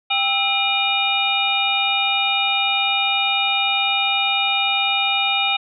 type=tone cluster; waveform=sine; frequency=794 / 1315 / 2414 / 2906 / 3701 Hz; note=G5 / E6 / D7 / F#7 / A#7; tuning=+22 / -5 / +47 / -32 / -13 cents; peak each=-23 / -29 / -21 / -24 / -22 dBFS; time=0.1-5.57 s; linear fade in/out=10 ms; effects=none